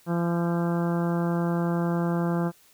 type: harmonic tone with a mistuned harmonic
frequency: 170.9 Hz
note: F3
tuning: 37 cents flat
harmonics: 1 / 2 / 3 / 4 / 5 / 6 / 7 / 8 / 9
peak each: -24 / -30 / -34 / -36 / -38 / -40 / -41 / -42 / -43 dBFS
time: 0.06-2.52 s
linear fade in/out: 50 ms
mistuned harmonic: 9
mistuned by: +38 cents
effects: white hiss -58 dBFS RMS until 2.73 s